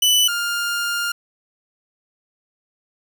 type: tone pair in turn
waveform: sawtooth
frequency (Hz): 2983 / 1405.4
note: F#7 / F6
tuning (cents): +13 / +10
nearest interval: octave + minor second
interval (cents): 1303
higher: first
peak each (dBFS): -10 / -17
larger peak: first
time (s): 0.02-0.28 / 0.28-1.12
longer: second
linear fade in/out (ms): 5
effects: none